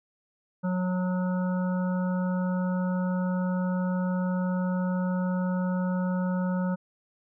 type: harmonic tone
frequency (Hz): 182.6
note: F#3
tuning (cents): -23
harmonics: 1 / 3 / 5 / 7 / 8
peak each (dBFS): -25 / -35 / -39 / -42 / -43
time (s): 0.63-6.76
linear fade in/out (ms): 20
effects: none